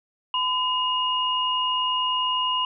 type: tone pair together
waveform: sine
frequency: 1011 / 2860 Hz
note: B5 / F7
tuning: +40 / +41 cents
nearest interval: octave + tritone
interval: 1801 cents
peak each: -24 / -24 dBFS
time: 0.34-2.65 s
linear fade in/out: 2 ms
effects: none